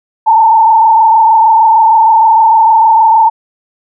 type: tone with frequency modulation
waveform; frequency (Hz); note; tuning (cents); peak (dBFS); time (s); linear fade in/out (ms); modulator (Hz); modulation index
sine; 892; A5; +23; -3; 0.26-3.3; 20; 26.5; 1.3
effects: none